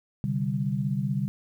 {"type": "chord", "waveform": "sine", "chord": "C suspended second", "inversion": "none", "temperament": "equal", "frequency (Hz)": [130.81, 146.83, 196], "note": ["C3", "D3", "G3"], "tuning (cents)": [0, 0, 0], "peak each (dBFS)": -29, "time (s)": [0.24, 1.28], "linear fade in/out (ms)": 0, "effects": ["10-bit"]}